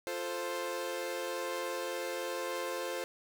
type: chord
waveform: sawtooth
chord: F major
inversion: none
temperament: equal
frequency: 349.2 / 440 / 523.3 Hz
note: F4 / A4 / C5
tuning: 0 / 0 / 0 cents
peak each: -37 / -38 / -33 dBFS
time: 0.07-3.04 s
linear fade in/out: 0 ms
effects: none